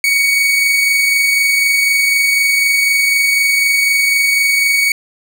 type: tone pair together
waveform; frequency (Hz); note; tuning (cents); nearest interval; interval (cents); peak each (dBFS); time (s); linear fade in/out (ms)
40% pulse; 2217 / 2241; C#7 / C#7; 0 / +18; unison; 18; -22 / -10; 0.04-4.92; 2
effects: none